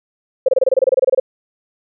sine tone bursts, 523.3 Hz, C5, in tune, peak -8 dBFS, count 15, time 0.46-1.199 s, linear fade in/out 5 ms, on 25 ms, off 26 ms, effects none

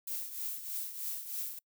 violet noise with tremolo, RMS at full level -36 dBFS, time 0.07-1.59 s, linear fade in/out 5 ms, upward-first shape triangle, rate 3.2 Hz, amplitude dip 70%, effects noise-tail reverb RT60 0.1 s tail -25 dB re dry

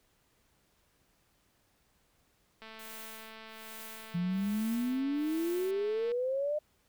click train, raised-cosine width 0.3 ms, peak -33 dBFS, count 774, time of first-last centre 2.62-6.118 s, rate 221 Hz
blue noise with tremolo, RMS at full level -47 dBFS, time 2.79-5.71 s, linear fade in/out 2 ms, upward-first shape sine, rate 1.2 Hz, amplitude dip 100%
sine exponential sweep, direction up, 170.2 to 611 Hz, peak -29 dBFS, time 4.14-6.59 s, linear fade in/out 10 ms
effects pink hiss -71 dBFS RMS until 6.88 s

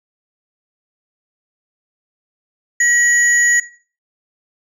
sine tone pair together, 1915 / 6824 Hz, A#6 / G#8, +46 / +46 cents, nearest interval octave + minor seventh, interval 2200 cents, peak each -11 / -15 dBFS, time 2.8-3.6 s, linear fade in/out 5 ms, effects noise-tail reverb RT60 0.4 s tail -18 dB re dry + tanh soft clip ceiling -5 dBFS

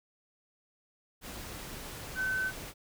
sine tone in noise, 1524 Hz, G6, 49 cents flat, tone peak -29 dBFS, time 2.15-2.52 s, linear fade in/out 50 ms, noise pink, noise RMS -43 dBFS, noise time 1.21-2.74 s, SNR +11 dB, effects none

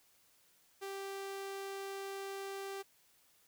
sawtooth tone, 392 Hz, G4, in tune, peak -37 dBFS, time 0.81-2.83 s, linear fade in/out 20 ms, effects white hiss -69 dBFS RMS until 3.47 s

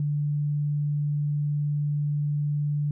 sine tone, 146.83 Hz, D3, in tune, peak -23 dBFS, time 0-2.91 s, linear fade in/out 2 ms, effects none

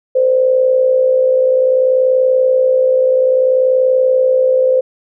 sine tone with amplitude modulation, 516 Hz, C5, 24 cents flat, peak -6 dBFS, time 0.15-4.81 s, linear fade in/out 10 ms, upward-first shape sine, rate 60.6 Hz, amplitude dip 55%, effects none

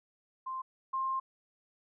sine tone pair in turn, 1046.5 / 1058.7 Hz, C6 / C6, 0 / +20 cents, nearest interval unison, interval 20 cents, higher second, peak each -35 / -30 dBFS, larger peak second, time 0.46-0.62 / 0.93-1.2 s, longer second, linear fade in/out 10 ms, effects none

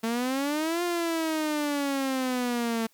sawtooth exponential two-way sweep, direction up then down, 222.8 to 352.6 to 223.7 Hz, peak -22 dBFS, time 0.03-2.87 s, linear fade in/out 10 ms, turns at 0.83 s, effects white hiss -64 dBFS RMS until 2.93 s

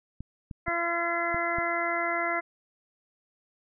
clicks, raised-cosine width 5 ms, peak -25 dBFS, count 5, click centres 0.206 / 0.512 / 0.682 / 1.345 / 1.585 s
harmonic tone, 340.8 Hz, F4, 42 cents flat, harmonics 1 / 2 / 3 / 4 / 5 / 6, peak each -36 / -31 / -36 / -32 / -36 / -31 dBFS, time 0.66-2.41 s, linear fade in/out 20 ms
effects none

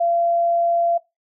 sine tone, 684 Hz, F5, 36 cents flat, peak -16 dBFS, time 0-0.98 s, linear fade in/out 10 ms, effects noise-tail reverb RT60 0.2 s tail -19 dB re dry

